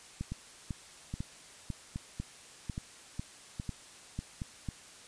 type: two click trains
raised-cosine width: 5 ms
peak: -24 / -23 dBFS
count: 6 / 10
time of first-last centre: 0.32-4.418 / 0.21-4.688 s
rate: 1.22 / 2.01 Hz
effects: white hiss -53 dBFS RMS until 5.07 s + resampled to 22050 Hz